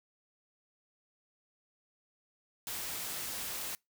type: noise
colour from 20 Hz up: white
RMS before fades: -39 dBFS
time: 2.67-3.75 s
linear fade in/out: 0 ms
effects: noise-tail reverb RT60 0.2 s tail -26 dB re dry